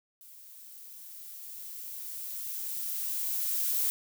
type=noise with level ramp; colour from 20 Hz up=violet; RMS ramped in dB=-52 to -28 dBFS; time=0.21-3.9 s; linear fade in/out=0 ms; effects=none

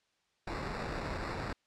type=noise with sample-and-hold; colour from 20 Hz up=pink; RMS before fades=-38 dBFS; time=0.47-1.53 s; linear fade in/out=5 ms; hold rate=3150 Hz; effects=white hiss -75 dBFS RMS until 1.66 s + low-pass 5000 Hz 12 dB/octave

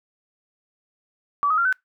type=tone with pitch steps; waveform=sine; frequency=1149 / 1260.3 / 1382.3 / 1516.1 Hz; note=D6 / D#6 / F6 / F#6; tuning=-38 / +22 / -18 / +42 cents; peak=-17 dBFS; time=1.43-1.726 s; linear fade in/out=0 ms; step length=74 ms; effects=noise-tail reverb RT60 0.2 s tail -26 dB re dry

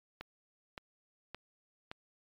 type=click train; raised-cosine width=0.3 ms; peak=-26 dBFS; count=4; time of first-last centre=0.21-1.915 s; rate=1.76 Hz; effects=MP3 96 kbps

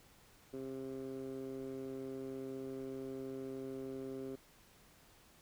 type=tone with band-pass filter; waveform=15% pulse; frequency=133 Hz; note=C3; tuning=29 cents sharp; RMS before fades=-44 dBFS; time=0.53-4.36 s; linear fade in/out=10 ms; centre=350 Hz; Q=2.4; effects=pink hiss -64 dBFS RMS until 5.41 s

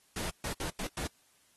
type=noise bursts at uneven times; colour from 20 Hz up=pink; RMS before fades=-37 dBFS; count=5; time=0.16-0.3 / 0.44-0.53 / 0.6-0.7 / 0.79-0.87 / 0.97-1.07 s; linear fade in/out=2 ms; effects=white hiss -67 dBFS RMS until 1.56 s + AAC 32 kbps

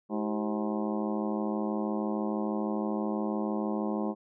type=harmonic tone with a mistuned harmonic; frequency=106.2 Hz; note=G#2; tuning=39 cents sharp; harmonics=2 / 3 / 4 / 5 / 6 / 7 / 8 / 9 / 10; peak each=-31 / -35 / -37 / -39 / -41 / -42 / -43 / -44 / -45 dBFS; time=0.09-4.15 s; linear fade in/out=50 ms; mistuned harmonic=4; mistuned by=-140 cents; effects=none

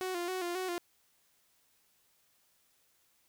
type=tone with vibrato; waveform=sawtooth; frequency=360 Hz; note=F#4; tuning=47 cents flat; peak=-30 dBFS; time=0.01-0.78 s; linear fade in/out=0 ms; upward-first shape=square; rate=3.7 Hz; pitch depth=56 cents each way; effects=white hiss -71 dBFS RMS until 3.28 s

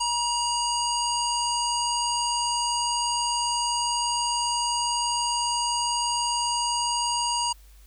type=harmonic tone; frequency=953 Hz; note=A#5; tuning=38 cents sharp; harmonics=1 / 3 / 5 / 7 / 9; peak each=-26 / -32 / -30 / -32 / -33 dBFS; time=0-7.53 s; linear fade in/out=10 ms; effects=added 50 Hz sine -48 dBFS peak until 7.86 s + white hiss -59 dBFS RMS until 7.86 s

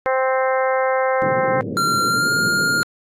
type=harmonic tone; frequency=261.6 Hz; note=C4; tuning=in tune; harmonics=2 / 3 / 4 / 5 / 6 / 7 / 8; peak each=-18 / -23 / -25 / -28 / -28 / -31 / -31 dBFS; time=0.06-1.61 s; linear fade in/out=0 ms
type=band-pass noise; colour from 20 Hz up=pink; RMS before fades=-27 dBFS; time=1.22-2.83 s; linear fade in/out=0 ms; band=110 to 510 Hz; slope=48 dB/octave
type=tone with pitch glide; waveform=square; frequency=1375 to 1410.4 Hz; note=F6 to F6; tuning=-27 to +17 cents; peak=-17 dBFS; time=1.77-2.83 s; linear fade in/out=0 ms; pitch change=+44 cents; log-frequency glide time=2.06-2.31 s
effects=low-pass 12000 Hz 12 dB/octave + AAC 64 kbps

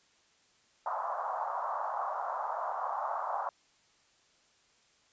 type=band-pass noise; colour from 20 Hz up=white; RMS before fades=-35 dBFS; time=0.86-3.49 s; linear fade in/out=2 ms; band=630 to 1200 Hz; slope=48 dB/octave; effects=white hiss -67 dBFS RMS until 5.12 s + resampled to 16000 Hz

